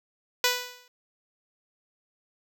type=tone with exponential decay; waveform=5% pulse; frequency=493.9 Hz; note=B4; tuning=in tune; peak=-7 dBFS; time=0.44-0.88 s; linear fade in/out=2 ms; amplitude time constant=95 ms; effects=none